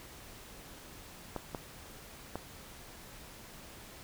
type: clicks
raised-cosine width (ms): 1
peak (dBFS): -22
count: 3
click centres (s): 1.363 / 1.548 / 2.356
effects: pink hiss -51 dBFS RMS until 4.03 s